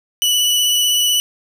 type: tone with vibrato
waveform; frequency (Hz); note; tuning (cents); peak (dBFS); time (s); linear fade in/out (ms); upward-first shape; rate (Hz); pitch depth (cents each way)
sawtooth; 2960; F#7; 0; -10; 0.22-1.2; 0; sine; 16; 14
effects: none